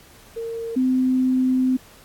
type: tone pair in turn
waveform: sine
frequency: 458.5 / 257.3 Hz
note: A#4 / C4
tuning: -29 / -29 cents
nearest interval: minor seventh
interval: 1000 cents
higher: first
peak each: -26 / -16 dBFS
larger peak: second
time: 0.36-0.76 / 0.76-1.77 s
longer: second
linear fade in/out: 10 ms
effects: pink hiss -49 dBFS RMS until 2.04 s + AAC 64 kbps